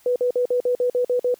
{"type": "tone bursts", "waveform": "sine", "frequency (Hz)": 493.9, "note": "B4", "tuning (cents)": 0, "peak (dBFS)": -17, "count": 9, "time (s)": [0.06, 1.343], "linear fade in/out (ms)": 2, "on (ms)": 99, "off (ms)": 49, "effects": ["white hiss -55 dBFS RMS until 1.39 s"]}